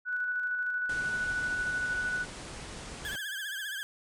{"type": "tone with tremolo", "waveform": "sine", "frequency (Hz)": 1480, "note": "F#6", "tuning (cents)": 0, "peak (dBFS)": -28, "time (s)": [0.05, 2.26], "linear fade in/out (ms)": 50, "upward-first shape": "square", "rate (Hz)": 13, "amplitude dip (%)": 25}
{"type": "low-pass noise", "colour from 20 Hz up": "pink", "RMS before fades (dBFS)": -43, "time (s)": [0.89, 3.16], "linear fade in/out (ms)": 5, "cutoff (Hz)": 10000, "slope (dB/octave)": 96}
{"type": "tone with vibrato", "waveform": "30% pulse", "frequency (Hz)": 1627, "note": "G#6", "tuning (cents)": -36, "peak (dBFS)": -32, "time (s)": [3.05, 3.83], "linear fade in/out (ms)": 0, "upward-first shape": "triangle", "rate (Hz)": 15, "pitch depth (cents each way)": 120}
{"effects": []}